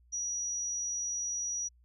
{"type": "tone", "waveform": "sine", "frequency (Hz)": 5810, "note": "F#8", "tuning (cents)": -32, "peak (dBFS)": -32, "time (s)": [0.12, 1.69], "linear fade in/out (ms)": 20, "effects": ["added 60 Hz sine -60 dBFS peak until 1.84 s"]}